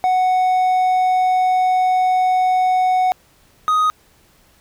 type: tone pair in turn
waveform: triangle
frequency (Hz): 740 / 1249.2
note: F#5 / D#6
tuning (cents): 0 / +7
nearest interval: major sixth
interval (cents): 907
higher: second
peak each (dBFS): -11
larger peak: neither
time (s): 0.04-3.12 / 3.68-3.9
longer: first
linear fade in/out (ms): 0
effects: pink hiss -54 dBFS RMS until 4.6 s